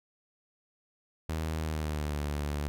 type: tone with pitch glide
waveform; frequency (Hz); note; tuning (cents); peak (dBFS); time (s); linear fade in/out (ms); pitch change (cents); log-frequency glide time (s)
sawtooth; 79.4 to 73.23; D#2 to D2; +36 to -4; -27; 1.29-2.68; 0; -140; 1.59-2.19
effects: none